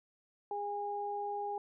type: tone pair together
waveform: sine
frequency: 409.4 / 817 Hz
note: G#4 / G#5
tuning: -25 / -29 cents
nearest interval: octave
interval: 1196 cents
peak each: -40 / -36 dBFS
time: 0.51-1.58 s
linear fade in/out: 2 ms
effects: none